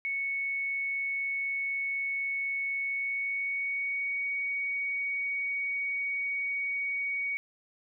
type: tone with pitch glide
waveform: sine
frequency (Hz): 2214 to 2242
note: C#7 to C#7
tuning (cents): -3 to +19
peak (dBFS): -29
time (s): 0.05-7.37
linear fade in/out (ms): 0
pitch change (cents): +22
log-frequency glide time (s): 2.78-4.26
effects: none